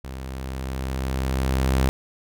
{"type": "tone with level ramp", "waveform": "sawtooth", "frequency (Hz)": 65.7, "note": "C2", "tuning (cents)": 8, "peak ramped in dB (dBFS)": [-29, -13], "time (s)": [0.04, 1.89], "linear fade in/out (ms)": 0, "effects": []}